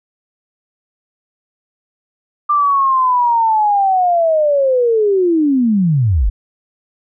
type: linear sweep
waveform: sine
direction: down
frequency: 1191 to 39.85 Hz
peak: -10 dBFS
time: 2.49-6.3 s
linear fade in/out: 10 ms
effects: none